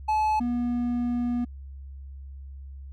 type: tone pair in turn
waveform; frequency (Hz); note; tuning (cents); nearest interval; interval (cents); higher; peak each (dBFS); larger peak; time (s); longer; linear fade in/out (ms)
triangle; 860 / 241.9; A5 / B3; -40 / -36; octave + minor seventh; 2196; first; -19 / -22; first; 0.08-0.4 / 0.4-1.45; second; 10
effects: added 68 Hz sine -38 dBFS peak until 2.92 s